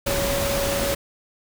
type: tone in noise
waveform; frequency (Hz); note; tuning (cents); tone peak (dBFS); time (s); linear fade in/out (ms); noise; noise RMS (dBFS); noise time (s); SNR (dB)
sine; 559; C#5; +14; -24; 0.06-0.95; 10; pink; -25; 0.06-0.95; -2
effects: none